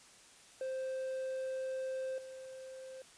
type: tone with level steps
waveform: triangle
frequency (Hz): 523.3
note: C5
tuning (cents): 0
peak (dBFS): -34 / -44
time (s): 0.61-3.02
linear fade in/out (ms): 2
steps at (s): 2.18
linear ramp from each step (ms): 2
effects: white hiss -59 dBFS RMS until 3.17 s + resampled to 22050 Hz